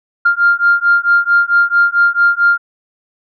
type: beating tone pair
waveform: sine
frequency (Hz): 1396.9 / 1401.4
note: F6 / F6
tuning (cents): 0 / +6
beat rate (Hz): 4.5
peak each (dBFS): -11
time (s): 0.25-2.58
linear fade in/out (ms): 10
effects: tanh soft clip ceiling -1 dBFS